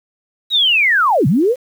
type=linear two-way sweep; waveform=sine; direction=down then up; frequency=3894 to 120 to 539 Hz; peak=-10 dBFS; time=0.5-1.56 s; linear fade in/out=50 ms; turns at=1.27 s; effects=7-bit